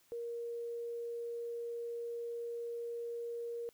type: tone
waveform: sine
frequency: 470 Hz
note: A#4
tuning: 14 cents sharp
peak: -38 dBFS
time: 0.12-3.69 s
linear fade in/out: 0 ms
effects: white hiss -69 dBFS RMS until 3.73 s